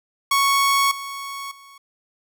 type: tone with level steps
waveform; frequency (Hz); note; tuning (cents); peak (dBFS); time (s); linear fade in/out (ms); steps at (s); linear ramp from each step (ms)
sawtooth; 1108.7; C#6; 0; -12 / -26 / -40; 0.31-1.78; 5; 0.91 / 1.51; 5
effects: none